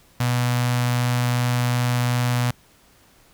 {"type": "tone with notch filter", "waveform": "sawtooth", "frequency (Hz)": 122.6, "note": "B2", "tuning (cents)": -12, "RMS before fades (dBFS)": -21, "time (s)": [0.2, 2.51], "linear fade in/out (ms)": 5, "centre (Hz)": 370, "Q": 0.82, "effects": ["pink hiss -55 dBFS RMS until 3.33 s"]}